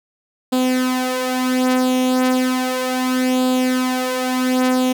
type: tone with flanger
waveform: sawtooth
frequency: 255.1 Hz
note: C4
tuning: 44 cents flat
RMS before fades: -18 dBFS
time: 0.52-4.93 s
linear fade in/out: 10 ms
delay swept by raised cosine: 0.25 to 4.25 ms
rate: 0.34 Hz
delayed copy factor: +0.65
effects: none